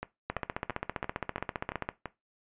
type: two click trains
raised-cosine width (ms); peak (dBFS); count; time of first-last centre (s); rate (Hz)
0.5; -16 / -20; 25 / 7; 0.3-1.889 / 0.03-2.057; 15.1 / 2.96
effects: noise-tail reverb RT60 0.2 s tail -17 dB re dry + resampled to 8000 Hz